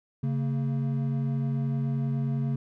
triangle tone pair together, 138.12 / 227.9 Hz, C#3 / A#3, -6 / -39 cents, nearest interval major sixth, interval 867 cents, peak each -24 / -30 dBFS, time 0.23-2.56 s, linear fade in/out 5 ms, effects none

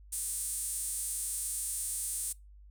sawtooth tone with high-pass filter, 308.6 Hz, D#4, 14 cents flat, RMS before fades -36 dBFS, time 0.12-2.33 s, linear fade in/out 10 ms, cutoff 9000 Hz, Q 4, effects noise-tail reverb RT60 0.2 s tail -22 dB re dry + added 50 Hz sine -51 dBFS peak until 2.7 s

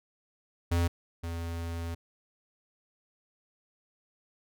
square tone pair in turn, 85.6 / 84.03 Hz, F2 / E2, -34 / +34 cents, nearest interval unison, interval 32 cents, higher first, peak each -25 / -34 dBFS, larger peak first, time 0.71-0.88 / 1.23-1.95 s, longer second, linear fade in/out 10 ms, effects none

